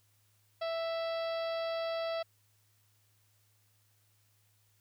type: harmonic tone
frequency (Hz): 660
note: E5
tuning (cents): +2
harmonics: 1 / 2 / 3 / 4 / 5 / 6 / 7 / 8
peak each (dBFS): -33 / -43 / -48 / -50 / -49 / -51 / -50 / -57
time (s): 0.61-2.23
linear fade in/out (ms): 10
effects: added 104 Hz sine -70 dBFS peak until 4.8 s + white hiss -72 dBFS RMS until 4.8 s